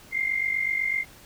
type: tone pair together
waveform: sine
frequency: 2093 / 2141 Hz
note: C7 / C7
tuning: 0 / +39 cents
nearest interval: unison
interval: 39 cents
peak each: -25 / -28 dBFS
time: 0.11-1.05 s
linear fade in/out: 50 ms
effects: pink hiss -50 dBFS RMS until 1.25 s